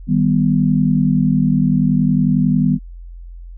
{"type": "chord", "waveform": "sine", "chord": "Eb augmented", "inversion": "none", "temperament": "equal", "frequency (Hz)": [155.56, 196, 246.9], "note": ["Eb3", "G3", "B3"], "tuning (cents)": [0, 0, 0], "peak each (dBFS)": -16, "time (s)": [0.07, 2.79], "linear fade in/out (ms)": 50, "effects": ["added 43 Hz sine -31 dBFS peak until 3.57 s"]}